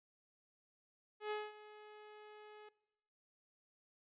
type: tone with ADSR envelope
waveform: sawtooth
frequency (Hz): 423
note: G#4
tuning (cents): +32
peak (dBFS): -33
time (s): 1.2-2.69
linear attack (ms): 110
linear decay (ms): 210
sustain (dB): -17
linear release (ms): 5
effects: noise-tail reverb RT60 0.9 s tail -21 dB re dry + resampled to 8000 Hz